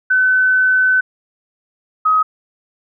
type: tone pair in turn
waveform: sine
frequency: 1514 / 1265 Hz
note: F#6 / D#6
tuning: +39 / +28 cents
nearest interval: minor third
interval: 311 cents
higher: first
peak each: -10 dBFS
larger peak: neither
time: 0.1-1.01 / 2.05-2.23 s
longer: first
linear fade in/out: 10 ms
effects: none